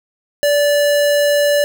square tone, 581 Hz, D5, 19 cents flat, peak -12 dBFS, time 0.43-1.64 s, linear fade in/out 0 ms, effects none

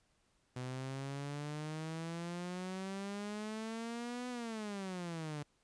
sawtooth exponential two-way sweep, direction up then down, 125.2 to 250 to 144.6 Hz, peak -36 dBFS, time 0.56-5.43 s, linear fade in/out 5 ms, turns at 4.29 s, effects pink hiss -75 dBFS RMS until 5.63 s + resampled to 22050 Hz

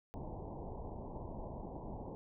pink low-pass noise, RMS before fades -45 dBFS, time 0.14-2.15 s, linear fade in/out 0 ms, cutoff 1000 Hz, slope 96 dB/octave, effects none

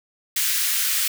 white high-pass noise, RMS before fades -22 dBFS, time 0.36-1.08 s, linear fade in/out 5 ms, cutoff 1500 Hz, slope 24 dB/octave, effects none

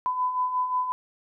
sine beating tone pair, 1000 / 1005.6 Hz, B5 / B5, +21 / +31 cents, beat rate 5.6 Hz, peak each -32 / -24 dBFS, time 0.06-0.92 s, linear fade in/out 0 ms, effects none

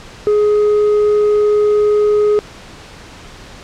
sine tone with tanh clipping, 418.7 Hz, G#4, 14 cents sharp, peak -10 dBFS, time 0.27-2.39 s, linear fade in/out 0 ms, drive 3 dB, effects pink hiss -36 dBFS RMS until 3.63 s + low-pass 6000 Hz 12 dB/octave

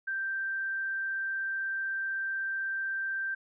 sine tone, 1569 Hz, G6, 1 cent sharp, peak -30 dBFS, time 0.07-3.35 s, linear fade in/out 10 ms, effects none

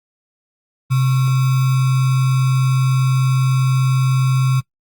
sine tone with sample-and-hold, 130.81 Hz, C3, in tune, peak -12 dBFS, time 0.9-4.61 s, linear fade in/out 20 ms, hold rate 1225 Hz, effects noise-tail reverb RT60 0.1 s tail -21 dB re dry + Opus 24 kbps

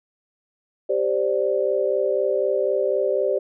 sine chord, G suspended fourth, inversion none, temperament equal, 392 / 523.3 / 587.3 Hz, G4 / C5 / D5, 0 / 0 / 0 cents, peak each -23 dBFS, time 0.89-3.39 s, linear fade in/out 10 ms, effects none

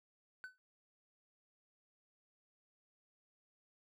triangle tone with exponential decay, 1509 Hz, F#6, 34 cents sharp, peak -40 dBFS, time 0.44-0.58 s, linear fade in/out 0 ms, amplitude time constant 29 ms, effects none

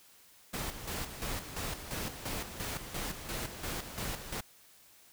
pink noise with tremolo, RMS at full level -37 dBFS, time 0.53-4.41 s, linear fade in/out 10 ms, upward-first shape square, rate 2.9 Hz, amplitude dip 60%, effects white hiss -60 dBFS RMS until 5.12 s

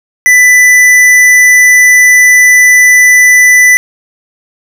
sine tone with tanh clipping, 1990 Hz, B6, 13 cents sharp, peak -3 dBFS, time 0.26-3.77 s, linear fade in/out 0 ms, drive 15 dB, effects none

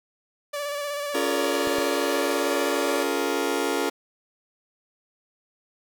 sawtooth tone with vibrato, 578 Hz, D5, 28 cents flat, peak -24 dBFS, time 0.53-3.04 s, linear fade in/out 10 ms, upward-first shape square, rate 16 Hz, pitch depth 25 cents each way
sawtooth chord, Bb minor seventh, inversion first, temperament just, 279.7 / 349.6 / 419.5 / 466.2 Hz, Db4 / F4 / Ab4 / Bb4, +16 / +2 / +17 / 0 cents, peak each -25 dBFS, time 1.14-3.9 s, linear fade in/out 10 ms
clicks, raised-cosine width 2 ms, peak -23 dBFS, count 2, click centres 1.673 / 1.785 s
effects none

